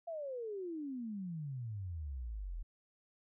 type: exponential sweep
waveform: sine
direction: down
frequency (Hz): 690 to 38.89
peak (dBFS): -39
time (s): 0.07-2.63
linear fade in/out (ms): 10
effects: none